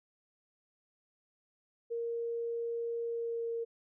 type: tone with pitch glide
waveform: sine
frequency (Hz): 466.2 to 462.4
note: A#4 to A#4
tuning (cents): 0 to -14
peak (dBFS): -33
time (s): 1.9-3.65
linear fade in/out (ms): 20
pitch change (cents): -14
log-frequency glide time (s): 3.04-3.51
effects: none